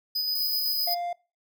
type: tone with tremolo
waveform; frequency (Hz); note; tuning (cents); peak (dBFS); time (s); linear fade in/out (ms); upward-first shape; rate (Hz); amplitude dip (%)
square; 4989; D#8; +4; -25; 0.15-0.95; 10; square; 7.9; 25
type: high-pass noise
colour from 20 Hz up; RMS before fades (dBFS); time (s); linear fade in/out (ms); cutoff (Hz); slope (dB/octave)
pink; -33; 0.35-0.94; 5; 12000; 48
type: tone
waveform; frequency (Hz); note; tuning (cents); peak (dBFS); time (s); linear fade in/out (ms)
triangle; 698.5; F5; 0; -26; 0.87-1.13; 5
effects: noise-tail reverb RT60 0.3 s tail -22 dB re dry